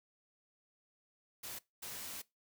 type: noise bursts at uneven times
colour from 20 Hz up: white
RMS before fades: -45 dBFS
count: 2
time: 1.43-1.59 / 1.82-2.22 s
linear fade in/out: 10 ms
effects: noise-tail reverb RT60 0.2 s tail -21 dB re dry